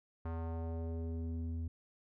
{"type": "tone with low-pass filter sweep", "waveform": "square", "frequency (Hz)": 82.41, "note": "E2", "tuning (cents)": 0, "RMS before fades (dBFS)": -39, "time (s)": [0.25, 1.68], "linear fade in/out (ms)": 5, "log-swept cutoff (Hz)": [1200, 180], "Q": 1.5, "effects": []}